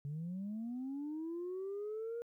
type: linear sweep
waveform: sine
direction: up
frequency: 138.8 to 475.6 Hz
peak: -37 dBFS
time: 0.05-2.22 s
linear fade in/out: 0 ms
effects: tanh soft clip ceiling -36 dBFS + 13-bit